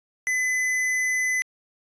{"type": "tone with tanh clipping", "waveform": "sine", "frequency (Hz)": 2015, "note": "B6", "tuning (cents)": 34, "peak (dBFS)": -23, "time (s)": [0.27, 1.42], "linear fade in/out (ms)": 0, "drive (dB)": 17, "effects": ["resampled to 22050 Hz"]}